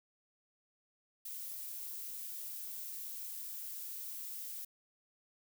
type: noise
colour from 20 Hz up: violet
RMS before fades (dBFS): -44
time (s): 1.25-4.65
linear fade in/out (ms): 5
effects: none